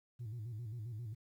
sine tone with vibrato, 113.3 Hz, A#2, 49 cents flat, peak -39 dBFS, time 0.19-1.15 s, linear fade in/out 20 ms, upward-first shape square, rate 7.5 Hz, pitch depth 110 cents each way, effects tanh soft clip ceiling -39 dBFS + 12-bit

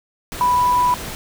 sine tone in noise, 987.8 Hz, B5, in tune, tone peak -13 dBFS, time 0.41-0.94 s, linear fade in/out 0 ms, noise pink, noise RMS -30 dBFS, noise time 0.32-1.15 s, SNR +14 dB, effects none

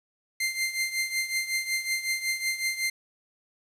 sawtooth tone with tremolo, 2091 Hz, C7, 2 cents flat, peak -20 dBFS, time 0.4-2.9 s, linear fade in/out 5 ms, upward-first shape triangle, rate 5.4 Hz, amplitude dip 80%, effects resampled to 32000 Hz + 9-bit

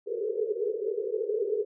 white band-pass noise, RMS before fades -30 dBFS, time 0.06-1.65 s, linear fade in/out 20 ms, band 400 to 470 Hz, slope 96 dB/octave, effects none

